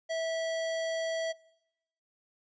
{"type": "tone", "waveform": "square", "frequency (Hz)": 653, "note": "E5", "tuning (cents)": -17, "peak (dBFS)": -31, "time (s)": [0.09, 1.33], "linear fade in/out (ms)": 20, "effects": ["noise-tail reverb RT60 0.8 s tail -21 dB re dry", "resampled to 16000 Hz"]}